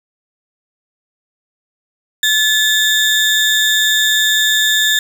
35% pulse tone pair together, 1729 / 3664 Hz, A6 / A#7, -31 / -31 cents, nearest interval octave + minor second, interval 1300 cents, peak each -12 dBFS, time 2.23-4.99 s, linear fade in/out 2 ms, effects none

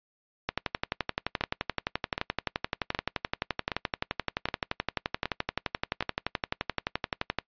two click trains, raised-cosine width 0.3 ms, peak -11 / -13 dBFS, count 81 / 7, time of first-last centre 0.49-7.387 / 1.41-6.025 s, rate 11.6 / 1.3 Hz, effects noise-tail reverb RT60 0.1 s tail -23 dB re dry + resampled to 11025 Hz

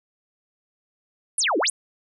sine exponential two-way sweep, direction down then up, 11050 to 282.2 to 11050 Hz, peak -19 dBFS, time 1.38-1.7 s, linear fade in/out 2 ms, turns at 1.58 s, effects none

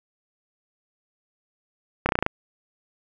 slowing click train, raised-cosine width 0.5 ms, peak -5 dBFS, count 7, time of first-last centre 2.06-2.264 s, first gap 30 ms, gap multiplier 1.05, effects none

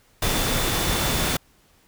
sine tone in noise, 3520 Hz, A7, in tune, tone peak -33 dBFS, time 0.22-1.37 s, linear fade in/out 5 ms, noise pink, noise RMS -23 dBFS, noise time 0.22-1.37 s, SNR -13 dB, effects pink hiss -59 dBFS RMS until 1.87 s

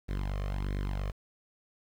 sawtooth tone with flanger, 48.64 Hz, G1, 13 cents flat, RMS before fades -33 dBFS, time 0.08-1.12 s, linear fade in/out 20 ms, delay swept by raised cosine 0.49 to 1.69 ms, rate 1.5 Hz, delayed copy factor +0.7, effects low-pass 4000 Hz 12 dB/octave + 9-bit

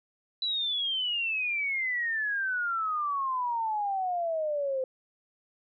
sine exponential sweep, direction down, 3984 to 514 Hz, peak -27 dBFS, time 0.42-4.84 s, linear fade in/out 2 ms, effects none

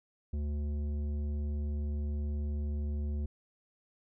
triangle tone with tanh clipping, 73.42 Hz, D2, in tune, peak -33 dBFS, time 0.33-3.26 s, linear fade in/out 5 ms, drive 15 dB, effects none

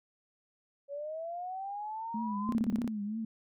sine linear sweep, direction up, 554.4 to 1053 Hz, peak -36 dBFS, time 0.88-2.55 s, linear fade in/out 50 ms
sine tone with vibrato, 213.6 Hz, G#3, 49 cents sharp, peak -33 dBFS, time 2.14-3.25 s, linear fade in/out 5 ms, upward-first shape triangle, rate 3.1 Hz, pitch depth 110 cents each way
sine tone bursts, 233.1 Hz, A#3, in tune, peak -27 dBFS, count 7, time 2.49-2.877 s, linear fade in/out 0 ms, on 33 ms, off 26 ms
effects none

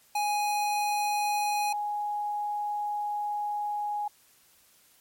square / sine tone pair in turn, 830.6 / 830.6 Hz, G#5 / G#5, 0 / 0 cents, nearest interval unison, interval 0 cents, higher neither, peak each -26 / -28 dBFS, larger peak first, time 0.15-1.73 / 1.73-4.08 s, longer second, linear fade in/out 5 ms, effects white hiss -61 dBFS RMS until 5 s + MP3 64 kbps

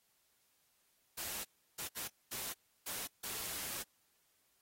white noise bursts at uneven times, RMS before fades -42 dBFS, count 6, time 1.17-1.44 / 1.78-1.88 / 1.96-2.08 / 2.31-2.53 / 2.86-3.07 / 3.23-3.83 s, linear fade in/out 10 ms, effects white hiss -75 dBFS RMS until 4.61 s + AAC 48 kbps

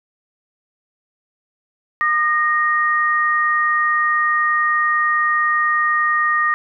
sine tone pair together, 1216 / 1864.7 Hz, D#6 / A#6, -40 / 0 cents, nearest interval perfect fifth, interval 740 cents, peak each -17 dBFS, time 2.01-6.54 s, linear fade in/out 0 ms, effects none

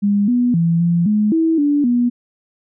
sine tone with pitch steps, 203 / 244.6 / 167.4 / 171.1 / 211 / 324.8 / 289.9 / 242.4 Hz, G#3 / B3 / E3 / F3 / G#3 / E4 / D4 / B3, -39 / -16 / +27 / -35 / +28 / -26 / -22 / -32 cents, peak -12 dBFS, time 0.02-2.1 s, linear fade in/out 20 ms, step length 260 ms, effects none

